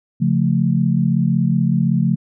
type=chord; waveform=sine; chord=Db augmented; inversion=none; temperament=equal; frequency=138.59 / 174.61 / 220 Hz; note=Db3 / F3 / A3; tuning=0 / 0 / 0 cents; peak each=-18 / -17 / -19 dBFS; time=0.2-2.16 s; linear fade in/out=20 ms; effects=none